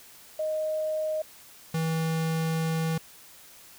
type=tone pair in turn; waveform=sine / square; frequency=622.3 / 161.81 Hz; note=D#5 / E3; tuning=0 / -32 cents; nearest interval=octave + major seventh; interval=2332 cents; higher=first; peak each=-26 dBFS; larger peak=neither; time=0.39-1.22 / 1.74-2.98 s; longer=second; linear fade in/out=5 ms; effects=white hiss -51 dBFS RMS until 3.78 s